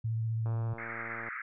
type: tone with vibrato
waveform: sine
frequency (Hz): 112.5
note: A2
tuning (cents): +39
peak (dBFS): -29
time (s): 0.04-0.74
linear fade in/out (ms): 10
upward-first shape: sine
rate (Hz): 15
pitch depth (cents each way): 22
type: click train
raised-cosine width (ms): 1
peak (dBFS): -31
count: 96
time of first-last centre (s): 0.46-1.286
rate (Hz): 115
type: band-pass noise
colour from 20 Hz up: white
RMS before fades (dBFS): -40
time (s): 0.78-1.42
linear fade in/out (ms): 5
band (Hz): 1200 to 2200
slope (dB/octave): 96
effects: none